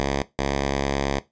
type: tone pair in turn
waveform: 5% pulse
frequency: 69.3 / 69.3 Hz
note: C#2 / C#2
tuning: 0 / 0 cents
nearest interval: unison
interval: 0 cents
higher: neither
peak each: -11 dBFS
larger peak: neither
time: 0-0.22 / 0.39-1.19 s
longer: second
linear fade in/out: 0 ms
effects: noise-tail reverb RT60 0.2 s tail -17 dB re dry + resampled to 16000 Hz